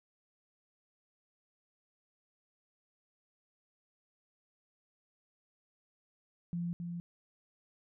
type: tone with echo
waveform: sine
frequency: 172.4 Hz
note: F3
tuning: 22 cents flat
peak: -33 dBFS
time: 6.53-6.73 s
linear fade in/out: 0 ms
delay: 270 ms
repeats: 1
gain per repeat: -4 dB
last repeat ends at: 7 s
effects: none